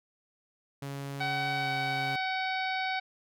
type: tone with pitch glide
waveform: sawtooth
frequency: 139.4 to 136.37 Hz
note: C#3 to C#3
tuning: +10 to -28 cents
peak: -32 dBFS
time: 0.82-2.16 s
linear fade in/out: 5 ms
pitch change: -38 cents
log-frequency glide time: 1.57-1.69 s
type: harmonic tone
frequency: 755 Hz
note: F#5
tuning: 35 cents sharp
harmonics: 1 / 2 / 3 / 4 / 5 / 6 / 7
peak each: -32 / -36 / -35 / -47 / -41 / -44 / -52 dBFS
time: 1.2-3 s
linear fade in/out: 10 ms
effects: none